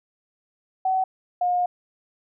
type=tone pair in turn; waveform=sine; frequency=755 / 715.4 Hz; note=F#5 / F5; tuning=+35 / +41 cents; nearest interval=minor second; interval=94 cents; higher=first; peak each=-19 dBFS; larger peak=neither; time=0.85-1.04 / 1.41-1.66 s; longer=second; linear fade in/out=5 ms; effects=none